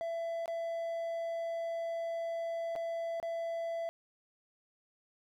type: tone with dropouts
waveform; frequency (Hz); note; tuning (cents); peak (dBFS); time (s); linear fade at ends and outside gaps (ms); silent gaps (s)
triangle; 668; E5; +23; -32; 0.01-3.89; 0; 0.458-0.479 / 2.754-2.761 / 3.2-3.228
effects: none